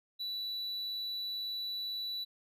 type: tone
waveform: triangle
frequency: 3951 Hz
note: B7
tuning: in tune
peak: -34 dBFS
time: 0.19-2.25 s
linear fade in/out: 20 ms
effects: none